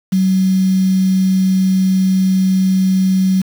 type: tone with quantisation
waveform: sine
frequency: 188.6 Hz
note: F#3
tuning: 33 cents sharp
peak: -10 dBFS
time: 0.12-3.42 s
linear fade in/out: 10 ms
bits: 5
effects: none